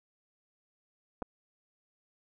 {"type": "clicks", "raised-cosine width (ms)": 1, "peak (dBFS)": -23, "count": 2, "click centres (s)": [1.221, 1.225], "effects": []}